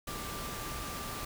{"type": "tone in noise", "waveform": "sine", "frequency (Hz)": 1179, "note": "D6", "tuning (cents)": 6, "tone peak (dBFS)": -44, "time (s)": [0.07, 1.25], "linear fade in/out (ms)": 5, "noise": "pink", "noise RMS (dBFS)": -40, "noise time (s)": [0.07, 1.25], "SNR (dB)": -7, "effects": []}